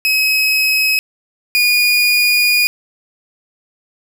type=tone pair in turn; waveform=30% pulse; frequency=2554 / 2445 Hz; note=D#7 / D#7; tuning=+45 / -31 cents; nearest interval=minor second; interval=76 cents; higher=first; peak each=-9 / -8 dBFS; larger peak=second; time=0.05-0.99 / 1.55-2.67 s; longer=second; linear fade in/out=0 ms; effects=none